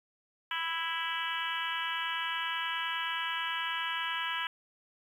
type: harmonic tone with a mistuned harmonic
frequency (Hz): 329.7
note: E4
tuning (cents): 0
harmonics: 3 / 4 / 5 / 6 / 7 / 8 / 9 / 10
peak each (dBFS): -38 / -40 / -37 / -42 / -42 / -43 / -38 / -43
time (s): 0.51-4.47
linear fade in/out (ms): 2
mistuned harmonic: 10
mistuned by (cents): -23
effects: 10-bit